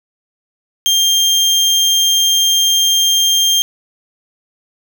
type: tone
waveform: 30% pulse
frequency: 3194 Hz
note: G7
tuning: 32 cents sharp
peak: -7 dBFS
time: 0.86-3.62 s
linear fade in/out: 0 ms
effects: none